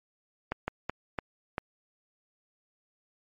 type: slowing click train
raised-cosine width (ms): 0.5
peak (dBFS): -15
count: 5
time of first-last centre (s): 0.52-1.581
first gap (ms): 160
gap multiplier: 1.35
effects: MP3 48 kbps